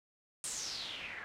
white noise with low-pass filter sweep, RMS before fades -42 dBFS, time 0.44-1.24 s, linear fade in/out 0 ms, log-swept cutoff 8700 to 1700 Hz, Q 4.8, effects none

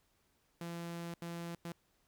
sawtooth tone bursts at uneven times, 170 Hz, F3, 46 cents flat, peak -37 dBFS, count 3, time 0.61-1.14 / 1.22-1.55 / 1.65-1.72 s, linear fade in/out 2 ms, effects pink hiss -75 dBFS RMS until 2.07 s

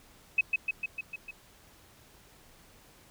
sine tone with echo, 2561 Hz, D#7, 49 cents sharp, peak -20 dBFS, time 0.38-0.41 s, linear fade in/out 5 ms, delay 150 ms, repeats 6, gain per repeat -3 dB, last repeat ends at 1.31 s, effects pink hiss -58 dBFS RMS until 3.1 s

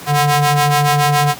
sawtooth ring-modulated tone, 293.7 Hz, D4, in tune, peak -4 dBFS, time 0.06-1.35 s, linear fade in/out 50 ms, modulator 437 Hz, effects pink hiss -33 dBFS RMS until 1.39 s + high-pass 100 Hz 12 dB/octave

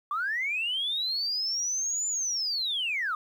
sine linear two-way sweep, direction up then down, 1131 to 7120 to 1182 Hz, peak -26 dBFS, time 0.11-3.15 s, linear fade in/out 2 ms, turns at 2.07 s, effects tanh soft clip ceiling -22 dBFS + 10-bit

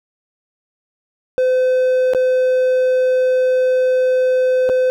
triangle tone with dropouts, 511 Hz, C5, 41 cents flat, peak -10 dBFS, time 1.38-4.9 s, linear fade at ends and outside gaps 0 ms, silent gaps 2.135-2.148 / 4.691-4.697 s, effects none

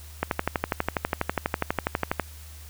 click train, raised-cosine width 0.5 ms, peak -8 dBFS, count 25, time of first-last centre 0.23-2.197 s, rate 12.2 Hz, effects added 76 Hz sine -42 dBFS peak until 2.69 s + white hiss -49 dBFS RMS until 2.69 s

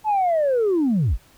sine linear sweep, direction down, 881 to 30 Hz, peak -15 dBFS, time 0.04-1.18 s, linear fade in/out 50 ms, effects tanh soft clip ceiling -14 dBFS + pink hiss -54 dBFS RMS until 1.37 s

